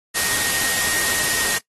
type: tone in noise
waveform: sine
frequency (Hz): 1864.7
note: A#6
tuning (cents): 0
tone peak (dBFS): -27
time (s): 0.14-1.59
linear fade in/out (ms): 20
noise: white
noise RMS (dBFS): -21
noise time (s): 0.14-1.59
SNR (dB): -9
effects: noise-tail reverb RT60 0.1 s tail -21 dB re dry + AAC 32 kbps